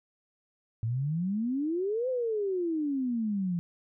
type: exponential two-way sweep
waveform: sine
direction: up then down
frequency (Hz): 108.4 to 523.3 to 168.7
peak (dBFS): -27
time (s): 0.83-3.59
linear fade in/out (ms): 0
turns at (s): 2.09
effects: none